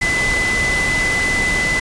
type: tone in noise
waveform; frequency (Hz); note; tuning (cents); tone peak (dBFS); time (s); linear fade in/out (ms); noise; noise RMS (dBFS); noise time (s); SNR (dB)
sine; 2011; B6; +31; -16; 0.01-1.8; 10; pink; -22; 0.01-1.8; +3
effects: resampled to 22050 Hz